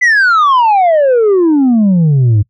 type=exponential sweep; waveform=sine; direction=down; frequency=2029 to 99 Hz; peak=-3 dBFS; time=0.01-2.43 s; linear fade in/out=20 ms; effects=noise-tail reverb RT60 0.1 s tail -22 dB re dry + tanh soft clip ceiling -5 dBFS